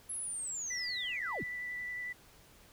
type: linear sweep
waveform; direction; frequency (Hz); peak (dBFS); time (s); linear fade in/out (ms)
sine; down; 11120 to 43.9; -36; 0.09-1.44; 10
type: tone with vibrato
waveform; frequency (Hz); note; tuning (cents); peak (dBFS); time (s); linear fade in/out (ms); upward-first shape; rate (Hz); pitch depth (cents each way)
sine; 1975.5; B6; 0; -37; 0.7-2.13; 10; triangle; 11; 14
effects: tanh soft clip ceiling -26 dBFS + pink hiss -60 dBFS RMS until 2.72 s